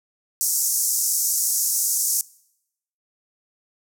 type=band-pass noise; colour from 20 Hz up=pink; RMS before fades=-22 dBFS; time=0.41-2.21 s; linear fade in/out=0 ms; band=5700 to 15000 Hz; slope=48 dB/octave; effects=noise-tail reverb RT60 0.8 s tail -23 dB re dry